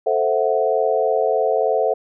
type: chord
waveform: sine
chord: F# half-diminished seventh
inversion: first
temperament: equal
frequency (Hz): 440 / 523.3 / 659.3 / 740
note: A4 / C5 / E5 / F#5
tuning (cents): 0 / 0 / 0 / 0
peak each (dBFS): -20 / -21 / -21 / -23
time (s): 0.06-1.94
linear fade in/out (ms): 10
effects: none